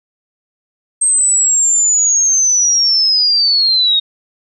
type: linear sweep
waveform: sine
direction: down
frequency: 8372 to 3715 Hz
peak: -9 dBFS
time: 1.01-4 s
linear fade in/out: 10 ms
effects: none